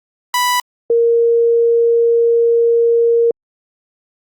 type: tone pair in turn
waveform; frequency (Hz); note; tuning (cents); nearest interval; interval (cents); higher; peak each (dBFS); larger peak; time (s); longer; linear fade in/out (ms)
sawtooth / sine; 987.8 / 466.2; B5 / A#4; 0 / 0; octave + minor second; 1300; first; -9; neither; 0.34-0.6 / 0.9-3.31; second; 2
effects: Opus 48 kbps